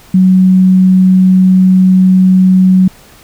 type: tone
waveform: sine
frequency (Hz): 186.2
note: F#3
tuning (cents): +11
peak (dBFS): -3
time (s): 0.14-2.88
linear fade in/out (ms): 5
effects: pink hiss -40 dBFS RMS until 3.23 s